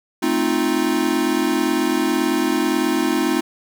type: chord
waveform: square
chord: F dominant seventh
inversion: first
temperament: equal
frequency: 220 / 261.6 / 311.1 / 349.2 Hz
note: A3 / C4 / Eb4 / F4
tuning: 0 / 0 / 0 / 0 cents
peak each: -27 / -23 / -22 / -23 dBFS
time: 0.22-3.41 s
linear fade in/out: 10 ms
effects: none